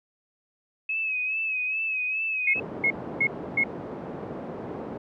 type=tone with vibrato; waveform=sine; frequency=2566 Hz; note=E7; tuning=47 cents flat; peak=-25 dBFS; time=0.89-2.6 s; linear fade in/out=5 ms; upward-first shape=sine; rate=2.4 Hz; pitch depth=54 cents each way
type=tone bursts; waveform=sine; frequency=2167 Hz; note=C#7; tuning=40 cents flat; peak=-19 dBFS; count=4; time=2.47-3.638 s; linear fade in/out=5 ms; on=67 ms; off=300 ms
type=band-pass noise; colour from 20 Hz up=pink; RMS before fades=-36 dBFS; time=2.55-4.98 s; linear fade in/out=10 ms; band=200 to 650 Hz; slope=12 dB/octave
effects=none